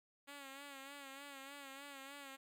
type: tone with vibrato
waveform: 5% pulse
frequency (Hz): 277.2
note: C#4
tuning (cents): 0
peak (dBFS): -39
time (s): 0.27-2.37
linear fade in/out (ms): 20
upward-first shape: sine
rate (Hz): 3.3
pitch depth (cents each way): 56
effects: none